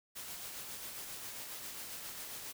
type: noise with tremolo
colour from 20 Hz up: white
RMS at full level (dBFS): -44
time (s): 0.15-2.53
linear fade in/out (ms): 20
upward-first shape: sine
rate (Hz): 7.4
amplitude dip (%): 30
effects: none